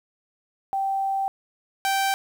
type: tone pair in turn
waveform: sine / sawtooth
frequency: 780 / 780 Hz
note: G5 / G5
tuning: -9 / -9 cents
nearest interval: unison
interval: 0 cents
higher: neither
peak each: -22 / -17 dBFS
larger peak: second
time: 0.73-1.28 / 1.85-2.14 s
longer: first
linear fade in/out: 0 ms
effects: 9-bit